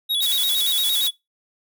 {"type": "tone with vibrato", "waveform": "square", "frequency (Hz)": 3589, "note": "A7", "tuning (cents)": 34, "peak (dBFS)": -20, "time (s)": [0.09, 1.11], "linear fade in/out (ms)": 20, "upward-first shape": "square", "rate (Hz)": 8.7, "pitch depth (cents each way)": 92}
{"type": "noise with tremolo", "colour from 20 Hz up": "blue", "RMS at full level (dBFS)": -25, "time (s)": [0.21, 1.09], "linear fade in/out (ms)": 20, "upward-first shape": "sine", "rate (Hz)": 11, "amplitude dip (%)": 35}
{"effects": ["noise-tail reverb RT60 0.2 s tail -22 dB re dry"]}